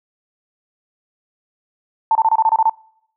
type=tone bursts; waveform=sine; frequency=890 Hz; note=A5; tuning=20 cents sharp; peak=-10 dBFS; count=9; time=2.11-2.696 s; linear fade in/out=2 ms; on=42 ms; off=26 ms; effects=noise-tail reverb RT60 0.7 s tail -26 dB re dry